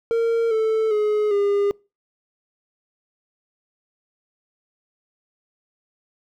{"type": "tone with pitch steps", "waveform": "triangle", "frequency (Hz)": [460, 440.8, 422.3, 404.6], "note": ["A#4", "A4", "G#4", "G#4"], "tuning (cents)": [-23, 3, 29, -45], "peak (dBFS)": -15, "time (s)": [0.11, 1.71], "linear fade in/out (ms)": 0, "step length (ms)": 400, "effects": ["noise-tail reverb RT60 0.3 s tail -25 dB re dry"]}